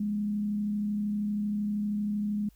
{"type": "tone with frequency modulation", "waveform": "sine", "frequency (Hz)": 207.7, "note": "G#3", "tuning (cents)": 0, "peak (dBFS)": -27, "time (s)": [0, 2.49], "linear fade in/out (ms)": 5, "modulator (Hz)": 32.8, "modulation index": 0.23, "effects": ["added 50 Hz sine -57 dBFS peak until 2.55 s", "white hiss -68 dBFS RMS until 2.55 s"]}